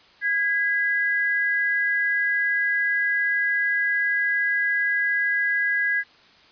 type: tone pair together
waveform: sine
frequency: 1647.1 / 1994 Hz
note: G#6 / B6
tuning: -15 / +16 cents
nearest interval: minor third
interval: 331 cents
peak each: -21 / -25 dBFS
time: 0.21-6.04 s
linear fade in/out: 50 ms
effects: white hiss -53 dBFS RMS until 6.51 s + resampled to 11025 Hz